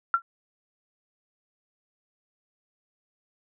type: tone with exponential decay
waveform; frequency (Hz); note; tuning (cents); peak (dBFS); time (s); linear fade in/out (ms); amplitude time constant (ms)
sine; 1365; F6; -40; -14; 0.14-0.22; 1; 17
effects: none